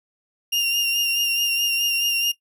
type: tone with vibrato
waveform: 35% pulse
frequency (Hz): 2794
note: F7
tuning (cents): 0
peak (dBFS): -17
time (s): 0.52-2.32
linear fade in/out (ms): 10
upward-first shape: sine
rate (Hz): 4.7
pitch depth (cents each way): 25
effects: noise-tail reverb RT60 0.1 s tail -17 dB re dry